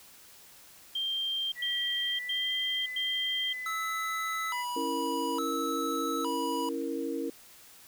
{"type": "tone bursts", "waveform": "sine", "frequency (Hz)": 3173, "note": "G7", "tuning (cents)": 20, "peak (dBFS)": -29, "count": 4, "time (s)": [0.95, 3.53], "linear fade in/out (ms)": 5, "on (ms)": 570, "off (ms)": 100}
{"type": "tone with pitch glide", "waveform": "sine", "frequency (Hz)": [1947, 2009], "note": ["B6", "B6"], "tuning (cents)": [-25, 29], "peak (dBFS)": -35, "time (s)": [1.55, 4.65], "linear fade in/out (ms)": 50, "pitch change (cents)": 54, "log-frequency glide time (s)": [2.05, 2.52]}
{"type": "tone with vibrato", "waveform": "square", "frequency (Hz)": 1128, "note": "C#6", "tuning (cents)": 30, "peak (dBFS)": -33, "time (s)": [3.66, 6.69], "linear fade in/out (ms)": 2, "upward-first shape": "square", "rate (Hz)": 0.58, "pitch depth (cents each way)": 250}
{"type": "chord", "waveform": "sine", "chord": "A# diminished", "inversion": "first", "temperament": "equal", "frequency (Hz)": [277.2, 329.6, 466.2], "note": ["C#4", "E4", "A#4"], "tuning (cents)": [0, 0, 0], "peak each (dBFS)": -35, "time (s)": [4.76, 7.3], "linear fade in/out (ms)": 5}
{"effects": ["white hiss -54 dBFS RMS until 7.87 s"]}